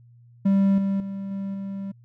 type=tone with level steps; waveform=triangle; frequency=196 Hz; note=G3; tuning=in tune; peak=-14 / -19 / -27 / -25 / -27 dBFS; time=0.45-1.92 s; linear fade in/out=10 ms; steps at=0.78 / 1 / 1.31 / 1.54 s; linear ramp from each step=2 ms; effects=added 119 Hz sine -49 dBFS peak until 2.04 s